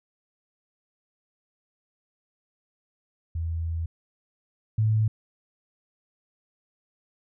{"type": "tone pair in turn", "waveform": "sine", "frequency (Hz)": [82.41, 109.12], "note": ["E2", "A2"], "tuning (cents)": [0, -14], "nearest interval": "perfect fourth", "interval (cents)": 486, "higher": "second", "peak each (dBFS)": [-26, -19], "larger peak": "second", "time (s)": [[3.35, 3.86], [4.78, 5.08]], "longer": "first", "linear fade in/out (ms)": 5, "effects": []}